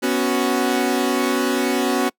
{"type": "chord", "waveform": "sawtooth", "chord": "B suspended second", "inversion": "none", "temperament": "equal", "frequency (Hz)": [246.9, 277.2, 370], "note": ["B3", "C#4", "F#4"], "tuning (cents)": [0, 0, 0], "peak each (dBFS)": -18, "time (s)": [0.02, 2.1], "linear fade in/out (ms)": 20, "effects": ["noise-tail reverb RT60 0.1 s tail -25 dB re dry"]}